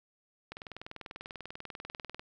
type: click train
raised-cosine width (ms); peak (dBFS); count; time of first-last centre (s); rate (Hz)
0.3; -26; 35; 0.52-2.195; 20.3
effects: none